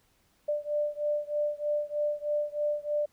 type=beating tone pair; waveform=sine; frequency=591 / 594.2 Hz; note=D5 / D5; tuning=+11 / +20 cents; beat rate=3.2 Hz; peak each=-30 / -31 dBFS; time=0.48-3.06 s; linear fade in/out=10 ms; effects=pink hiss -68 dBFS RMS until 3.12 s